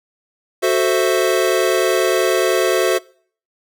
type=chord; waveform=square; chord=F# half-diminished seventh; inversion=none; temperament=equal; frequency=370 / 440 / 523.3 / 659.3 Hz; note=F#4 / A4 / C5 / E5; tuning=0 / 0 / 0 / 0 cents; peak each=-18 / -21 / -21 / -21 dBFS; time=0.62-2.99 s; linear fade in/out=20 ms; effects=noise-tail reverb RT60 0.5 s tail -23 dB re dry